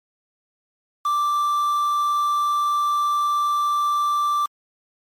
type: tone with quantisation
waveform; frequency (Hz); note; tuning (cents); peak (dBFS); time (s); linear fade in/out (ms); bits
triangle; 1174.7; D6; 0; -16; 1.05-4.46; 5; 6
effects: MP3 64 kbps